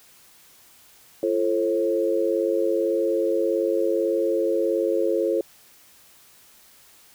sine tone cluster, 341.2 / 438.7 / 537 Hz, F4 / A4 / C5, -40 / -5 / +45 cents, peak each -24 dBFS, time 1.23-5.41 s, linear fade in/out 2 ms, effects white hiss -53 dBFS RMS until 7.14 s

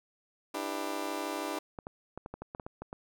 20% pulse chord, E minor seventh, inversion third, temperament just, 296.7 / 329.6 / 395.6 / 494.4 Hz, D4 / E4 / G4 / B4, +18 / 0 / +16 / +2 cents, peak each -33 / -35 / -35 / -38 dBFS, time 0.54-1.59 s, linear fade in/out 5 ms
clicks, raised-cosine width 1 ms, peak -26 dBFS, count 11, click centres 1.788 / 1.869 / 2.176 / 2.261 / 2.34 / 2.42 / 2.549 / 2.598 / 2.665 / 2.82 / 2.929 s
effects none

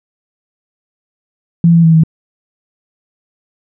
sine tone with pitch steps, 168.9 / 167.4 / 162.8 / 160.3 Hz, E3 / E3 / E3 / E3, +42 / +27 / -21 / -48 cents, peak -4 dBFS, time 1.64-2.036 s, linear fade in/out 2 ms, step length 99 ms, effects none

